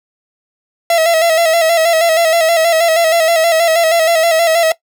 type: tone with vibrato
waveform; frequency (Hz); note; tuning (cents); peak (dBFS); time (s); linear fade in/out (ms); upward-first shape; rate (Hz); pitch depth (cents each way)
45% pulse; 659.3; E5; 0; -9; 0.9-4.72; 2; square; 6.3; 48
effects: noise-tail reverb RT60 0.1 s tail -19 dB re dry